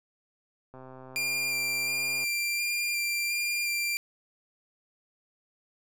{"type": "click train", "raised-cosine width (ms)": 1, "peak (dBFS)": -33, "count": 196, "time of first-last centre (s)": [0.74, 2.24], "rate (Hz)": 130}
{"type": "tone with vibrato", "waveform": "sawtooth", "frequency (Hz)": 2383, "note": "D7", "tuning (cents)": 25, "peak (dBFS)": -24, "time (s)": [1.16, 3.97], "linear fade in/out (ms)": 0, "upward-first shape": "square", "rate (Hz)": 1.4, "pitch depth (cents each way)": 10}
{"effects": []}